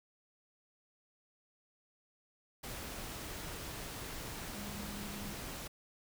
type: tone in noise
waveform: sine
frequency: 203.7 Hz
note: G#3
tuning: 33 cents flat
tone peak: -46 dBFS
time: 4.54-5.34 s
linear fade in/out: 10 ms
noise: pink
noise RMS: -44 dBFS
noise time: 2.63-5.68 s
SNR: -5 dB
effects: none